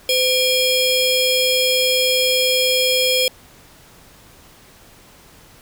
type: ring-modulated tone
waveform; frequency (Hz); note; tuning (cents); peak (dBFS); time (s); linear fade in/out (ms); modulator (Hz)
25% pulse; 1890; A#6; +23; -8; 0.09-3.28; 2; 1380
effects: pink hiss -47 dBFS RMS until 5.61 s